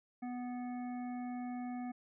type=harmonic tone with a mistuned harmonic; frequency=246.9 Hz; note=B3; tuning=in tune; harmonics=1 / 3 / 5 / 7 / 9; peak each=-39 / -46 / -59 / -61 / -59 dBFS; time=0.22-1.92 s; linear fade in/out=10 ms; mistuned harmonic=9; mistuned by=-18 cents; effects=none